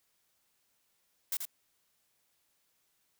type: noise with echo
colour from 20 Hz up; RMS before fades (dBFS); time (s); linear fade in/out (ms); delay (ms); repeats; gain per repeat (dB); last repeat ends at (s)
blue; -33; 1.32-1.37; 2; 83; 1; -5; 1.453
effects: white hiss -75 dBFS RMS until 3.19 s